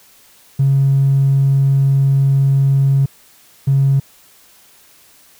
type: tone bursts at uneven times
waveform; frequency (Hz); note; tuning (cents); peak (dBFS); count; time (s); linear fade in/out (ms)
triangle; 137.1; C#3; -19; -6; 2; 0.59-3.06 / 3.67-4; 10
effects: tanh soft clip ceiling -7 dBFS + white hiss -48 dBFS RMS until 5.39 s